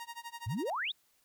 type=tone with tremolo; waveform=sawtooth; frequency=936 Hz; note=A#5; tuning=7 cents sharp; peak=-36 dBFS; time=0-0.7 s; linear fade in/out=0 ms; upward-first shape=sine; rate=12 Hz; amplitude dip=95%
type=exponential sweep; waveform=sine; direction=up; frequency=92.5 to 3951 Hz; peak=-32 dBFS; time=0.46-0.92 s; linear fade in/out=10 ms
effects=white hiss -71 dBFS RMS until 1.24 s